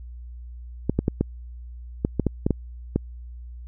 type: clicks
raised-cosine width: 3 ms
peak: -7 dBFS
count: 10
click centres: 0.896 / 0.99 / 1.081 / 1.21 / 2.049 / 2.197 / 2.267 / 2.465 / 2.507 / 2.96 s
effects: added 60 Hz sine -36 dBFS peak until 3.67 s